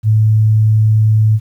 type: tone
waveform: sine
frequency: 108.7 Hz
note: A2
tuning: 21 cents flat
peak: -7 dBFS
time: 0.03-1.4 s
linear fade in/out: 50 ms
effects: 8-bit